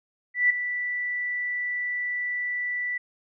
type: tone with ADSR envelope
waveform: sine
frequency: 1969 Hz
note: B6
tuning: 6 cents flat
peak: -15 dBFS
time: 0.34-2.98 s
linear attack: 160 ms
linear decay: 7 ms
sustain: -11 dB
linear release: 8 ms
effects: none